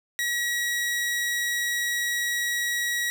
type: tone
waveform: sawtooth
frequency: 1915 Hz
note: A#6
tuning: 46 cents sharp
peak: -21 dBFS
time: 0.19-3.1 s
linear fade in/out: 0 ms
effects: none